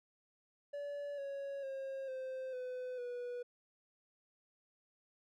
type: tone with pitch steps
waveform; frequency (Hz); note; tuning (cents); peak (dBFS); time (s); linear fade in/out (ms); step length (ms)
triangle; 574 / 555.7 / 538 / 520.9 / 504.3 / 488.3; D5 / C#5 / C5 / C5 / B4 / B4; -40 / +4 / +48 / -8 / +36 / -20; -38; 0.73-3.43; 10; 450
effects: none